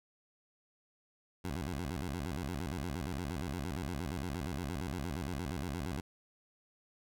15% pulse tone with vibrato, 78.4 Hz, D#2, 14 cents sharp, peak -30 dBFS, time 1.44-6.01 s, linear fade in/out 10 ms, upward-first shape square, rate 8.6 Hz, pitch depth 240 cents each way, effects none

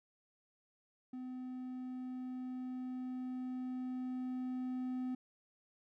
triangle tone with level ramp, 254.2 Hz, C4, 50 cents flat, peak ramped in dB -40 to -34 dBFS, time 1.13-5.15 s, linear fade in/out 5 ms, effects none

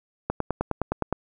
click train, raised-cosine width 1 ms, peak -10 dBFS, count 9, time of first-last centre 0.3-1.126 s, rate 9.68 Hz, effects none

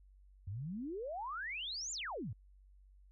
sine exponential two-way sweep, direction up then down, 87.31 to 7459 to 87.31 Hz, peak -39 dBFS, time 0.47-2.33 s, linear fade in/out 5 ms, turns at 1.92 s, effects added 48 Hz sine -59 dBFS peak until 3.11 s

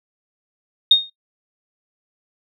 sine tone with exponential decay, 3700 Hz, A#7, 14 cents flat, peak -4 dBFS, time 0.91-1.1 s, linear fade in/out 5 ms, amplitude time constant 40 ms, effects noise-tail reverb RT60 0.1 s tail -22 dB re dry + tanh soft clip ceiling 0 dBFS

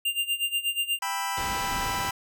square tone with tremolo, 2794 Hz, F7, in tune, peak -23 dBFS, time 0.05-0.99 s, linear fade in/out 5 ms, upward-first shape sine, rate 8.3 Hz, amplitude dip 85%
sawtooth chord, E minor, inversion first, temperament just, 791.1 / 988.9 / 1318.5 Hz, G5 / B5 / E6, +16 / +2 / 0 cents, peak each -29 / -26 / -32 dBFS, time 1.02-2.11 s, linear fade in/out 5 ms
pink low-pass noise, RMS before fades -35 dBFS, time 1.37-2.1 s, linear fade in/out 5 ms, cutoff 6900 Hz, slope 48 dB/octave
effects none

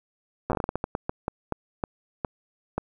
slowing click train, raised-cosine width 1 ms, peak -12 dBFS, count 18, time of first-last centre 0.5-2.78 s, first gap 8 ms, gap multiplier 1.3, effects 9-bit

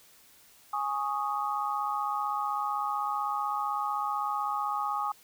sine chord, Ab suspended fourth, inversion none, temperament equal, 830.6 / 1108.7 / 1244.5 Hz, Ab5 / Db6 / Eb6, 0 / 0 / 0 cents, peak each -32 / -34 / -32 dBFS, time 0.73-5.12 s, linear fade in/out 5 ms, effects white hiss -58 dBFS RMS until 5.23 s

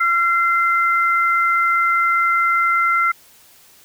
sine tone pair together, 1362.5 / 2073 Hz, F6 / C7, -43 / -17 cents, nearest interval perfect fifth, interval 726 cents, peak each -15 / -19 dBFS, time 0-3.12 s, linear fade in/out 10 ms, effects white hiss -49 dBFS RMS until 3.84 s

